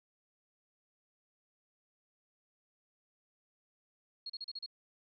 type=tone bursts; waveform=sine; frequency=4300 Hz; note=C8; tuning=47 cents sharp; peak=-39 dBFS; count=6; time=4.26-4.662 s; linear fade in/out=5 ms; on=37 ms; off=36 ms; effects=none